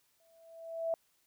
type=tone with exponential growth; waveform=sine; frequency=659.3 Hz; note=E5; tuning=in tune; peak=-28 dBFS; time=0.2-0.94 s; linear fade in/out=1 ms; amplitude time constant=160 ms; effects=white hiss -73 dBFS RMS until 1.26 s